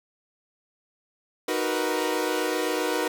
sawtooth chord, B major seventh, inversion first, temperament equal, 311.1 / 370 / 466.2 / 493.9 Hz, D#4 / F#4 / A#4 / B4, 0 / 0 / 0 / 0 cents, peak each -26 dBFS, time 1.48-3.08 s, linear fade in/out 5 ms, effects none

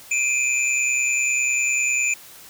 sine tone cluster, 2382 / 2512 / 7010 Hz, D7 / D#7 / A8, +24 / +16 / -7 cents, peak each -23 dBFS, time 0.11-2.14 s, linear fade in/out 5 ms, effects white hiss -44 dBFS RMS until 2.49 s

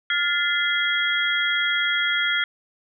sine tone cluster, 1410 / 1749 / 2051 / 3293 Hz, F6 / A6 / C7 / G#7, +16 / -11 / -35 / -15 cents, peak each -24 / -27 / -25 / -25 dBFS, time 0.1-2.44 s, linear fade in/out 2 ms, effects none

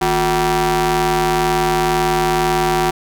sawtooth ring-modulated tone, 200 Hz, G3, 35 cents sharp, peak -7 dBFS, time 0.01-2.91 s, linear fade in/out 10 ms, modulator 559 Hz, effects none

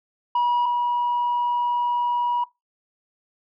sine tone pair in turn, 966 / 966 Hz, B5 / B5, -39 / -39 cents, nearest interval unison, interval 0 cents, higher neither, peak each -15 / -18 dBFS, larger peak first, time 0.35-0.66 / 0.66-2.44 s, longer second, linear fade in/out 5 ms, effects noise-tail reverb RT60 0.2 s tail -21 dB re dry + tanh soft clip ceiling -17 dBFS

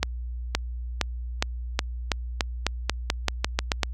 accelerating click train, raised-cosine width 0.2 ms, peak -4 dBFS, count 15, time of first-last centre 0.03-3.832 s, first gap 520 ms, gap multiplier 0.89, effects added 60 Hz sine -27 dBFS peak until 3.93 s + high-pass 60 Hz 12 dB/octave

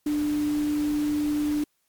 sine tone in noise, 296.8 Hz, D4, 18 cents sharp, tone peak -22 dBFS, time 0.06-1.64 s, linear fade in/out 5 ms, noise pink, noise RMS -40 dBFS, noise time 0.06-1.64 s, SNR +15 dB, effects white hiss -72 dBFS RMS until 1.88 s + MP3 96 kbps

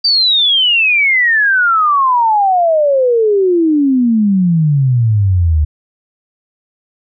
sine exponential sweep, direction down, 4699 to 73.42 Hz, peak -8 dBFS, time 0.04-5.65 s, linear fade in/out 10 ms, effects none

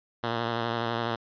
5% pulse tone with vibrato, 116.5 Hz, A#2, 1 cent flat, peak -16 dBFS, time 0.23-1.16 s, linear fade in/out 10 ms, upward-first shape sine, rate 12 Hz, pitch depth 34 cents each way, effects resampled to 11025 Hz

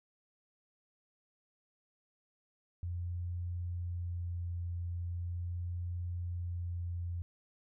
sine tone with vibrato, 87.31 Hz, F2, in tune, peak -35 dBFS, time 2.83-7.22 s, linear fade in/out 0 ms, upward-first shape sine, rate 0.4 Hz, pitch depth 10 cents each way, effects none

